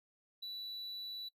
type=tone; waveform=triangle; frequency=3951 Hz; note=B7; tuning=in tune; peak=-40 dBFS; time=0.42-1.29 s; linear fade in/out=10 ms; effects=noise-tail reverb RT60 0.1 s tail -23 dB re dry